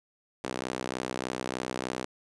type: tone with high-pass filter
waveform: sawtooth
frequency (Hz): 63.3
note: B1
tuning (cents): +43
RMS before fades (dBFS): -35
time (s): 0.44-2.05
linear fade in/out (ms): 0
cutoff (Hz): 310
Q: 0.95
effects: resampled to 22050 Hz + 9-bit